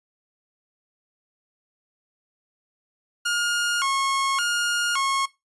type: tone with vibrato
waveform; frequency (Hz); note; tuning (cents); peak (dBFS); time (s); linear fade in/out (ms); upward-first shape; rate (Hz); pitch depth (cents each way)
sawtooth; 1244.5; D#6; 0; -18; 3.25-5.26; 10; square; 0.88; 230
effects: noise-tail reverb RT60 0.2 s tail -18 dB re dry + resampled to 24000 Hz